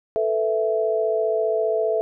sine chord, A suspended second, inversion none, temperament just, 440 / 495 / 660 Hz, A4 / B4 / E5, 0 / +4 / +2 cents, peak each -22 / -28 / -22 dBFS, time 0.16-2.01 s, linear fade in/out 0 ms, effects none

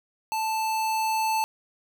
square tone with level ramp, 880 Hz, A5, in tune, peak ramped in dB -26 to -23 dBFS, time 0.32-1.44 s, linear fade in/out 0 ms, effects none

